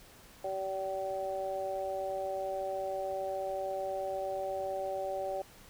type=harmonic tone; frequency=191.5 Hz; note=G3; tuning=40 cents flat; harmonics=2 / 3 / 4; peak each=-41 / -35 / -38 dBFS; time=0.44-5.42 s; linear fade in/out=5 ms; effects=pink hiss -56 dBFS RMS until 5.69 s